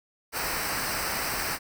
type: noise with comb filter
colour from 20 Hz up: pink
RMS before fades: -30 dBFS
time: 0.32-1.59 s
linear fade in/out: 50 ms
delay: 0.29 ms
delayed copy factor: -0.7
effects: none